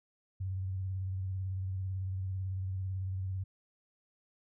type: tone with vibrato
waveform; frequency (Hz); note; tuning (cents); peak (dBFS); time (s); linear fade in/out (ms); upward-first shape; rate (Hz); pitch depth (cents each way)
sine; 94.5; F#2; +37; -33; 0.4-3.44; 10; sine; 18; 42
effects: none